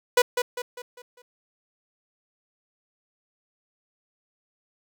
sawtooth tone with echo, 491.9 Hz, B4, 7 cents flat, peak -11 dBFS, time 0.17-0.22 s, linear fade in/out 5 ms, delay 200 ms, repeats 5, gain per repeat -7 dB, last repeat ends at 1.22 s, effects none

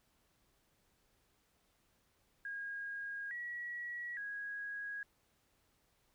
sine tone with pitch steps, 1632 / 1923 / 1652 Hz, G#6 / B6 / G#6, -31 / -47 / -10 cents, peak -40 dBFS, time 2.45-5.03 s, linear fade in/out 2 ms, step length 860 ms, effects pink hiss -75 dBFS RMS until 6.14 s

